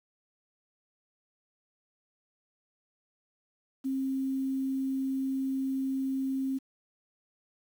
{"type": "tone with quantisation", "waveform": "sine", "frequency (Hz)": 266.7, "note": "C4", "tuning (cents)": 33, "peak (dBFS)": -28, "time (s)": [3.84, 6.59], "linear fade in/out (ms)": 20, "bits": 9, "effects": []}